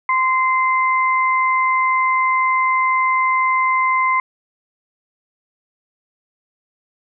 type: tone pair together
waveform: sine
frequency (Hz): 1038 / 2076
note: C6 / C7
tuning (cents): -14 / -14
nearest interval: octave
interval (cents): 1200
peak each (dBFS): -15 / -19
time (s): 0.09-4.2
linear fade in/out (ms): 2
effects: none